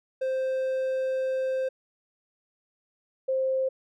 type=tone pair in turn; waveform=triangle / sine; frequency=523.3 / 526.2 Hz; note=C5 / C5; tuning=0 / +10 cents; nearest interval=unison; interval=10 cents; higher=second; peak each=-23 dBFS; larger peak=neither; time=0.21-1.69 / 3.28-3.69 s; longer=first; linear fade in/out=10 ms; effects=none